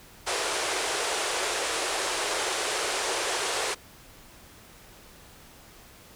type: band-pass noise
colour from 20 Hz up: pink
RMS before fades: -29 dBFS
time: 0.26-3.75 s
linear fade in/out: 20 ms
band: 360 to 10000 Hz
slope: 48 dB/octave
effects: pink hiss -51 dBFS RMS until 6.15 s